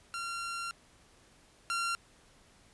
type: tone pair in turn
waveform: sawtooth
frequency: 1376 / 1376 Hz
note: F6 / F6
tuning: -26 / -26 cents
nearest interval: unison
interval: 0 cents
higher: neither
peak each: -32 / -27 dBFS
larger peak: second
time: 0.14-0.71 / 1.7-1.95 s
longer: first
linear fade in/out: 0 ms
effects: pink hiss -62 dBFS RMS until 2.73 s + resampled to 24000 Hz